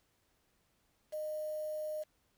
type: tone with quantisation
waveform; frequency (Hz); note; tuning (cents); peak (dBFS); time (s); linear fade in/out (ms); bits
sine; 614; D#5; -23; -36; 1.12-2.04; 20; 9
effects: pink hiss -75 dBFS RMS until 2.37 s